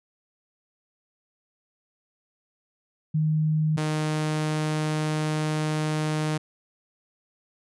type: tone pair in turn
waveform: sine / sawtooth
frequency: 155.3 / 154.14 Hz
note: D#3 / D#3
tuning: -3 / -16 cents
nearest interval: unison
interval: 13 cents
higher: first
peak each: -20 dBFS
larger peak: neither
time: 3.14-3.77 / 3.77-6.38 s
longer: second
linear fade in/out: 10 ms
effects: resampled to 24000 Hz